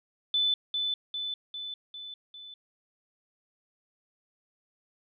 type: tone with echo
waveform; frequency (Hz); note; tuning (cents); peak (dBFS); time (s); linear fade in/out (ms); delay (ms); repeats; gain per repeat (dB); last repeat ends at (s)
sine; 3506; A7; -7; -23; 0.34-0.54; 2; 400; 5; -4; 2.54
effects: none